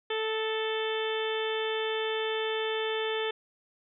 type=harmonic tone with a mistuned harmonic; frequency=440 Hz; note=A4; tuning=in tune; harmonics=1 / 2 / 3 / 4 / 5 / 6 / 7 / 8; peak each=-30 / -38 / -41 / -38 / -42 / -42 / -39 / -39 dBFS; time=0.1-3.31 s; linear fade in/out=5 ms; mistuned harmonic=3; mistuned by=-17 cents; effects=none